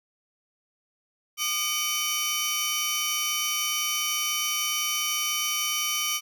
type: tone cluster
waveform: sawtooth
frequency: 1216 / 2266 / 3037 / 5680 Hz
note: D#6 / C#7 / F#7 / F8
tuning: -40 / +37 / +44 / +28 cents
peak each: -30 / -29 / -26 / -28 dBFS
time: 1.37-6.21 s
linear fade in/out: 50 ms
effects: none